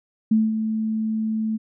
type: tone with ADSR envelope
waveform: sine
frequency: 219.3 Hz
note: A3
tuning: 6 cents flat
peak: -13 dBFS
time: 0.31-1.58 s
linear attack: 7 ms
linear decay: 200 ms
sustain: -8 dB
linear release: 25 ms
effects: none